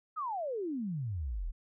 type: exponential sweep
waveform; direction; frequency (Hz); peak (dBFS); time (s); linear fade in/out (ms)
sine; down; 1318.5 to 34.65; -33; 0.16-1.52; 20
effects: none